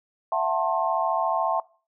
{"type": "chord", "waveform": "sine", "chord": "F# half-diminished seventh", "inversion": "third", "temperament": "just", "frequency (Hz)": [666, 740, 888, 1065.6], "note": ["E5", "F#5", "A5", "C6"], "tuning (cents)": [18, 0, 16, 31], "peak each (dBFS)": [-26, -28, -27, -27], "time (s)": [0.32, 1.6], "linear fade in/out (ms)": 2, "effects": ["noise-tail reverb RT60 0.4 s tail -22 dB re dry"]}